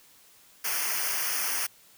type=noise with comb filter; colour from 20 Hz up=white; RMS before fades=-29 dBFS; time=0.64-1.67 s; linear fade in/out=10 ms; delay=0.26 ms; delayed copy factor=-0.9; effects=white hiss -57 dBFS RMS until 1.97 s